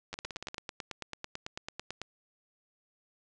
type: two click trains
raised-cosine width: 0.2 ms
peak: -20 / -22 dBFS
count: 18 / 8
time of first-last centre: 0.14-2.016 / 0.13-0.544 s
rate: 9.06 / 16.9 Hz
effects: resampled to 22050 Hz